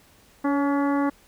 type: harmonic tone with a mistuned harmonic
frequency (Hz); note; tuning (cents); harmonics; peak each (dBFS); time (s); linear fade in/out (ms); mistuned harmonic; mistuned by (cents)
283.2; C#4; +37; 1 / 2 / 3 / 4 / 5 / 6 / 7; -21 / -30 / -30 / -31 / -37 / -39 / -41; 0.44-1.1; 10; 2; -25
effects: pink hiss -56 dBFS RMS until 1.27 s